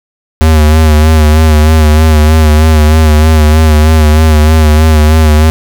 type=tone with vibrato; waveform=square; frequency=77.6 Hz; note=D#2; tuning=4 cents flat; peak=-3 dBFS; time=0.41-5.5 s; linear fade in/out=0 ms; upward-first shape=sine; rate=3.2 Hz; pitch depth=45 cents each way; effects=7-bit